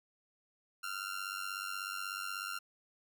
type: tone with amplitude modulation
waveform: sawtooth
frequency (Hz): 1385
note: F6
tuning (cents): -15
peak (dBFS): -31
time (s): 0.83-2.59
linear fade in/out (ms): 10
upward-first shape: sine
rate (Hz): 96.4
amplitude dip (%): 80
effects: none